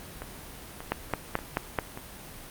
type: two click trains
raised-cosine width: 0.5 ms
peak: -22 / -10 dBFS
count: 4 / 5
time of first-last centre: 0.22-1.974 / 0.92-1.788 s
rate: 1.71 / 4.61 Hz
effects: pink hiss -44 dBFS RMS until 2.5 s + Opus 32 kbps